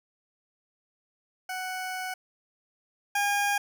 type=tone pair in turn; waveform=20% pulse; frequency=743 / 812.2 Hz; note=F#5 / G#5; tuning=+7 / -39 cents; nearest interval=major second; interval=154 cents; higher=second; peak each=-27 / -19 dBFS; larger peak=second; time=1.49-2.14 / 3.15-3.58 s; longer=first; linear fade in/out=5 ms; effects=none